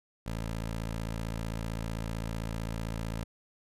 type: tone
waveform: 15% pulse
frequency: 55.6 Hz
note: A1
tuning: 19 cents sharp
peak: -27 dBFS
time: 0.26-3.24 s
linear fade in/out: 5 ms
effects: resampled to 32000 Hz